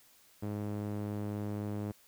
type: tone with band-pass filter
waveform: sawtooth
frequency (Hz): 103.83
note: G#2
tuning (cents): 0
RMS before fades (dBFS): -37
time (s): 0.42-1.92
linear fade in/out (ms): 10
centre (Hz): 270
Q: 0.69
effects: white hiss -63 dBFS RMS until 2.07 s